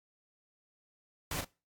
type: noise with echo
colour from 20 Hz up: pink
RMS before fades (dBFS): -36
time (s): 1.31-1.41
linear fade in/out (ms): 2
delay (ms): 35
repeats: 1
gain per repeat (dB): -7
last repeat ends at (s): 1.445
effects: noise-tail reverb RT60 0.3 s tail -22 dB re dry + AAC 64 kbps